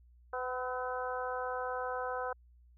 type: harmonic tone with a mistuned harmonic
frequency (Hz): 252.1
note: B3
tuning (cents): +36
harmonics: 2 / 3 / 4 / 5 / 6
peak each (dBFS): -38 / -40 / -41 / -42 / -43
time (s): 0.33-2.33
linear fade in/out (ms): 5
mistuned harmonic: 5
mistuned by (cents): +29
effects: added 60 Hz sine -58 dBFS peak until 2.77 s